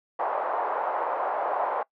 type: band-pass noise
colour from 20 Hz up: white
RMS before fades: -28 dBFS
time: 0.19-1.83 s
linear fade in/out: 5 ms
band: 560 to 990 Hz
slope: 24 dB/octave
effects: noise-tail reverb RT60 0.1 s tail -22 dB re dry